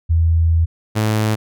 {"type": "tone pair in turn", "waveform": ["sine", "sawtooth"], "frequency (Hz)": [82.41, 108.26], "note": ["E2", "A2"], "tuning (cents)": [0, -28], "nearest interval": "perfect fourth", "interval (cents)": 472, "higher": "second", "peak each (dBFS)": -11, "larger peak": "neither", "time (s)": [[0.09, 0.66], [0.95, 1.36]], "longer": "first", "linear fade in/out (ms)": 20, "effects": []}